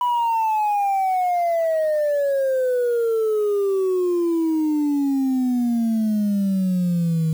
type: exponential sweep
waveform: sine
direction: down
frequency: 988 to 157.5 Hz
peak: -15 dBFS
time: 0.01-7.33 s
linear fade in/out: 2 ms
effects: tanh soft clip ceiling -16 dBFS + 7-bit